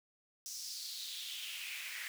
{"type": "noise with high-pass filter sweep", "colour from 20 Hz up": "pink", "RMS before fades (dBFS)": -44, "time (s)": [0.46, 2.08], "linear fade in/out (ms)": 0, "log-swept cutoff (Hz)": [5900, 1900], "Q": 3.9, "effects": []}